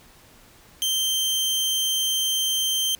sawtooth tone, 3136 Hz, G7, in tune, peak -18 dBFS, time 0.82-2.95 s, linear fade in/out 0 ms, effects pink hiss -52 dBFS RMS until 2.99 s

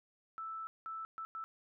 sine tone bursts at uneven times, 1318.5 Hz, E6, in tune, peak -40 dBFS, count 4, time 0.38-0.67 / 0.86-1.05 / 1.18-1.25 / 1.35-1.44 s, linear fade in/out 0 ms, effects none

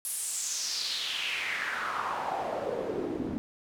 pink noise with band-pass filter sweep, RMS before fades -33 dBFS, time 0.05-3.38 s, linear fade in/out 0 ms, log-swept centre 11000 to 240 Hz, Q 3.8, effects none

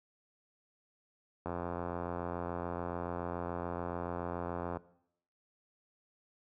click train, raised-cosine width 1 ms, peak -23 dBFS, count 289, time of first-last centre 1.46-4.77 s, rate 87 Hz, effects noise-tail reverb RT60 0.7 s tail -18 dB re dry + high-pass 60 Hz 12 dB/octave

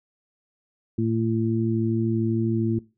harmonic tone, 112.8 Hz, A2, 44 cents sharp, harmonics 1 / 2 / 3, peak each -25 / -24 / -26 dBFS, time 0.98-2.79 s, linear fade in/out 5 ms, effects noise-tail reverb RT60 0.3 s tail -21 dB re dry

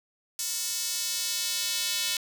square tone with high-pass filter sweep, 201.1 Hz, G3, 44 cents sharp, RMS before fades -30 dBFS, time 0.39-2.17 s, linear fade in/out 2 ms, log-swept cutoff 6100 to 3500 Hz, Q 1.3, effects 9-bit

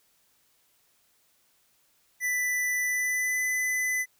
square tone with pitch glide, 1986 to 2008 Hz, B6 to B6, +9 to +28 cents, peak -26 dBFS, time 2.2-4.06 s, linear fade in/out 50 ms, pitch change +19 cents, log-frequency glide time 2.84-3.42 s, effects white hiss -67 dBFS RMS until 4.19 s

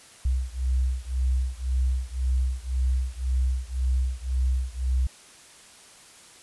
sine beating tone pair, 63.2 / 65.1 Hz, B1 / C2, +41 / -8 cents, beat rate 1.9 Hz, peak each -25 / -26 dBFS, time 0.25-5.07 s, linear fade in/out 5 ms, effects white hiss -50 dBFS RMS until 6.42 s + resampled to 24000 Hz

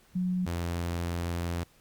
sine / sawtooth tone pair in turn, 182 / 85.89 Hz, F#3 / F2, -28 / -28 cents, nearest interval octave + minor second, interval 1300 cents, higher first, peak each -26 dBFS, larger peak neither, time 0.15-0.46 / 0.46-1.64 s, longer second, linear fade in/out 10 ms, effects pink hiss -62 dBFS RMS until 1.8 s + Opus 48 kbps

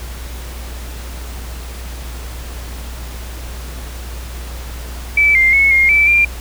sine tone with pitch steps, 2311 / 2102 / 2196 / 2132 / 2320 / 2383 Hz, D7 / C7 / C#7 / C7 / D7 / D7, -28 / +7 / -17 / +32 / -22 / +25 cents, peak -8 dBFS, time 5.17-6.25 s, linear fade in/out 5 ms, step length 180 ms, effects added 60 Hz sine -26 dBFS peak until 6.4 s + pink hiss -34 dBFS RMS until 6.4 s

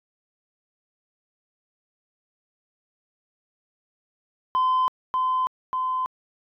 sine tone with echo, 1026 Hz, C6, 34 cents flat, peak -16 dBFS, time 4.55-4.88 s, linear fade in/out 0 ms, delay 590 ms, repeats 2, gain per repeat -3 dB, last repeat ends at 6.06 s, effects tanh soft clip ceiling -17 dBFS

